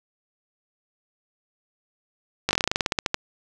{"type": "slowing click train", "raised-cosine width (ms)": 0.2, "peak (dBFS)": -4, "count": 16, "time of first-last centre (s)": [2.49, 3.144], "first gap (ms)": 19, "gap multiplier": 1.11, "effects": []}